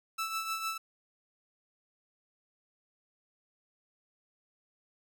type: tone with tremolo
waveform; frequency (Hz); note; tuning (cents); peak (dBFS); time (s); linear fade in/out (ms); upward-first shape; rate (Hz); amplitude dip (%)
sawtooth; 1318.5; E6; 0; -27; 0.18-0.78; 10; triangle; 6.6; 60
effects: none